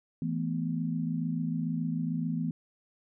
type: chord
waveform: sine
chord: E suspended fourth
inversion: none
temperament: equal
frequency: 164.81 / 220 / 246.9 Hz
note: E3 / A3 / B3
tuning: 0 / 0 / 0 cents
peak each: -31 / -36 / -33 dBFS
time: 0.22-2.51 s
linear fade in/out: 2 ms
effects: none